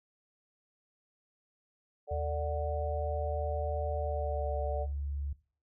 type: chord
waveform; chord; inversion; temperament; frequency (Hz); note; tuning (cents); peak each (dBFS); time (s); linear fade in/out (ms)
sine; D major; second; equal with one note detuned; 444.3 / 587.3 / 740; A4 / D5 / F#5; +17 / 0 / 0; -40 / -35 / -38; 2.07-4.87; 50
type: tone with pitch glide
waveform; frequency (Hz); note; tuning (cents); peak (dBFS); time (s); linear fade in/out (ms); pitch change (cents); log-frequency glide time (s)
sine; 77 to 71.02; D#2 to C#2; -17 to +43; -33; 2.11-5.33; 5; -140; 3.96-4.56
effects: noise-tail reverb RT60 0.4 s tail -19 dB re dry